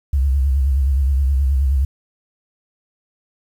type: tone with vibrato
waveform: sine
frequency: 67.9 Hz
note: C#2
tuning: 35 cents flat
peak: -13 dBFS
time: 0.13-1.85 s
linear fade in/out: 5 ms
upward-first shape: sine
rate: 9.5 Hz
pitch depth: 98 cents each way
effects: 8-bit